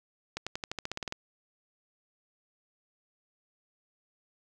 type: accelerating click train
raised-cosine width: 0.2 ms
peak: -17 dBFS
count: 12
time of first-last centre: 0.37-1.124 s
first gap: 96 ms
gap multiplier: 0.93
effects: none